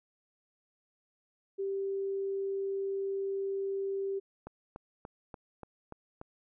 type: tone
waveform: sine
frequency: 391.5 Hz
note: G4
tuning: 2 cents flat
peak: -31 dBFS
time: 1.58-4.2 s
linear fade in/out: 20 ms
type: click train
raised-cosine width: 1 ms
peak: -29 dBFS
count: 7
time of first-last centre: 4.47-6.214 s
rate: 3.44 Hz
effects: none